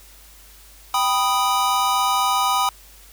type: chord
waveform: square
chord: G augmented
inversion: none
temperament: equal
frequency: 784 / 987.8 / 1244.5 Hz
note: G5 / B5 / D#6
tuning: 0 / 0 / 0 cents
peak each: -24 / -22 / -22 dBFS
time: 0.94-2.69 s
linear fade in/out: 2 ms
effects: added 50 Hz sine -48 dBFS peak until 3.12 s + white hiss -48 dBFS RMS until 3.12 s